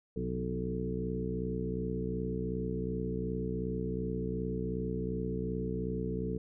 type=harmonic tone with a mistuned harmonic; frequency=62.7 Hz; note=B1; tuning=27 cents sharp; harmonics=1 / 2 / 3 / 4 / 5 / 6 / 7; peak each=-40 / -40 / -37 / -41 / -44 / -43 / -38 dBFS; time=0.16-6.38 s; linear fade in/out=5 ms; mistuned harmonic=3; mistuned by=-59 cents; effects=none